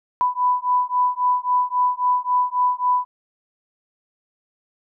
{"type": "beating tone pair", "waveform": "sine", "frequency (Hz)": [992, 995.7], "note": ["B5", "B5"], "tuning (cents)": [7, 14], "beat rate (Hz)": 3.7, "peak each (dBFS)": -20, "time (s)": [0.21, 3.05], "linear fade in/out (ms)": 0, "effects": []}